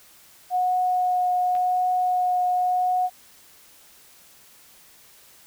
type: tone with vibrato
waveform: sine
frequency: 728 Hz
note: F#5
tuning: 28 cents flat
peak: -19 dBFS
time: 0.5-3.1 s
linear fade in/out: 50 ms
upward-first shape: triangle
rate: 0.9 Hz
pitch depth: 10 cents each way
type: clicks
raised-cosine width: 0.3 ms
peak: -26 / -31 dBFS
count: 2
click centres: 1.552 / 1.565 s
effects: white hiss -52 dBFS RMS until 5.46 s